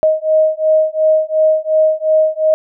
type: beating tone pair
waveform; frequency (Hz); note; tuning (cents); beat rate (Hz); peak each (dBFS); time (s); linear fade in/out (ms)
sine; 625 / 627.8; D#5 / D#5; +8 / +15; 2.8; -13; 0.03-2.54; 0
effects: none